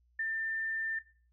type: tone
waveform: sine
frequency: 1791 Hz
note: A6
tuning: 30 cents sharp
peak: -31 dBFS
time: 0.19-0.99 s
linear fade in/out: 5 ms
effects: noise-tail reverb RT60 0.4 s tail -18 dB re dry + added 60 Hz sine -66 dBFS peak until 1.32 s